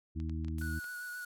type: harmonic tone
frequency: 80 Hz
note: D#2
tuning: 49 cents sharp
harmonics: 1 / 2 / 3 / 4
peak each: -35 / -43 / -43 / -44 dBFS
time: 0.15-0.8 s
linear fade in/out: 20 ms
type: clicks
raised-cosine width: 0.2 ms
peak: -36 dBFS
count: 7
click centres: 0.201 / 0.296 / 0.447 / 0.483 / 0.584 / 0.616 / 0.843 s
type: noise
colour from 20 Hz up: violet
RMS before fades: -47 dBFS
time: 0.58-1.25 s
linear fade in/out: 5 ms
type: tone with vibrato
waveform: triangle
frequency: 1467 Hz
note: F#6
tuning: 15 cents flat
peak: -38 dBFS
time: 0.61-1.25 s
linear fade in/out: 5 ms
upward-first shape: sine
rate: 7.5 Hz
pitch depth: 19 cents each way
effects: low-pass 12000 Hz 12 dB/octave